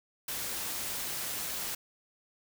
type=noise; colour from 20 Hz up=white; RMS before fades=-36 dBFS; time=0.28-1.75 s; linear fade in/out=5 ms; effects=none